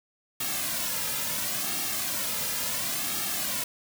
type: noise with flanger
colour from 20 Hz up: white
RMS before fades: -30 dBFS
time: 0.4-3.64 s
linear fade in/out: 5 ms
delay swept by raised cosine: 2 to 2.72 ms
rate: 0.72 Hz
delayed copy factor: -0.75
effects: none